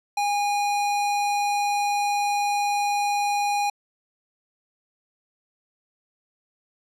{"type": "tone", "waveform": "square", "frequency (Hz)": 818, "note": "G#5", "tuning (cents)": -26, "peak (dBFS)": -22, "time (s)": [0.17, 3.7], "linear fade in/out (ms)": 5, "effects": ["low-pass 10000 Hz 12 dB/octave"]}